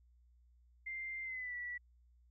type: tone with pitch glide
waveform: sine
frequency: 2093 to 1952.8 Hz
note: C7 to B6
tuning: 0 to -20 cents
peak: -40 dBFS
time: 0.86-1.78 s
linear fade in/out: 10 ms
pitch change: -120 cents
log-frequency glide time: 1.23-1.55 s
effects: added 60 Hz sine -64 dBFS peak until 2.3 s